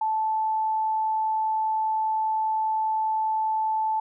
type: tone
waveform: sine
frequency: 875 Hz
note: A5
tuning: 10 cents flat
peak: -22 dBFS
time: 0.01-4 s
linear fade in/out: 5 ms
effects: none